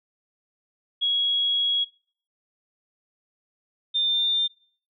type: tone pair in turn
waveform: sine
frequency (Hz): 3322 / 3599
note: G#7 / A7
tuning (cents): 0 / +38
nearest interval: minor second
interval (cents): 138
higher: second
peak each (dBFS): -20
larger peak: neither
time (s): 1.01-1.85 / 3.94-4.48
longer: first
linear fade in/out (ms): 20
effects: noise-tail reverb RT60 0.5 s tail -22 dB re dry